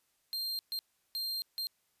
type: tone bursts at uneven times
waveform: 45% pulse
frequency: 4186 Hz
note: C8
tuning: in tune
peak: -33 dBFS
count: 4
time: 0.33-0.59 / 0.72-0.79 / 1.15-1.42 / 1.58-1.67 s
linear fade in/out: 0 ms
effects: white hiss -75 dBFS RMS until 2 s + resampled to 32000 Hz